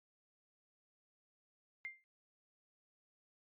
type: tone with exponential decay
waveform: sine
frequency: 2101 Hz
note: C7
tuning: 7 cents sharp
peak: -38 dBFS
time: 1.85-2.04 s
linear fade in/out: 0 ms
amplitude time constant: 40 ms
effects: MP3 32 kbps